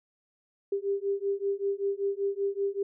sine beating tone pair, 395 / 400.2 Hz, G4 / G4, +13 / +36 cents, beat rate 5.2 Hz, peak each -30 dBFS, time 0.72-2.83 s, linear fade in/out 5 ms, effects none

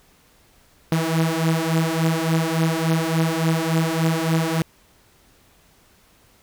sawtooth beating tone pair, 160.5 / 164 Hz, E3 / E3, -46 / -9 cents, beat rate 3.5 Hz, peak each -18 / -17 dBFS, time 0.92-4.62 s, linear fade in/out 2 ms, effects pink hiss -56 dBFS RMS until 6.42 s

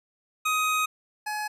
25% pulse tone pair in turn, 1255 / 846.1 Hz, D#6 / G#5, +15 / +32 cents, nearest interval perfect fifth, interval 683 cents, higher first, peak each -19 / -25 dBFS, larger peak first, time 0.45-0.86 / 1.26-1.48 s, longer first, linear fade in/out 10 ms, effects resampled to 32000 Hz

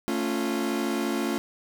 40% pulse chord, A augmented, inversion none, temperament equal with one note detuned, 222.6 / 277.2 / 349.2 Hz, A3 / C#4 / E#4, +20 / 0 / 0 cents, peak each -29 dBFS, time 0.08-1.38 s, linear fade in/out 0 ms, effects none

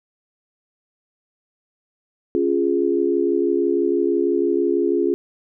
sine chord, Db major, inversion none, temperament equal, 277.2 / 349.2 / 415.3 Hz, Db4 / F4 / Ab4, 0 / 0 / 0 cents, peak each -23 / -19 / -21 dBFS, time 2.35-5.14 s, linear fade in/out 0 ms, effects none

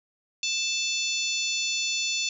harmonic tone with a mistuned harmonic, 880 Hz, A5, in tune, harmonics 3 / 4 / 5 / 6 / 7 / 8, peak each -30 / -31 / -32 / -37 / -34 / -35 dBFS, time 0.43-2.29 s, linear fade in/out 2 ms, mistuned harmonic 7, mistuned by -40 cents, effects none

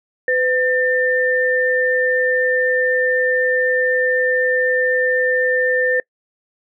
sine tone pair together, 504.9 / 1796 Hz, B4 / A6, +38 / +35 cents, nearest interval octave + minor seventh, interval 2197 cents, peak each -17 dBFS, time 0.28-6 s, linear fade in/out 2 ms, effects noise-tail reverb RT60 0.1 s tail -25 dB re dry

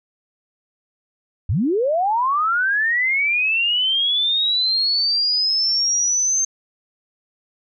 sine linear sweep, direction up, 69.3 to 6340 Hz, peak -16 dBFS, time 1.49-6.45 s, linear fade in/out 5 ms, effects none

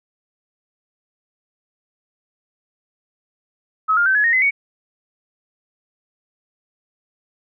sine tone with pitch steps, 1283 / 1407.2 / 1543.5 / 1692.9 / 1856.8 / 2037 / 2234 Hz, E6 / F6 / G6 / G#6 / A#6 / C7 / C#7, -47 / +13 / -27 / +33 / -7 / -47 / +13 cents, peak -13 dBFS, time 3.88-4.51 s, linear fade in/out 20 ms, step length 90 ms, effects none

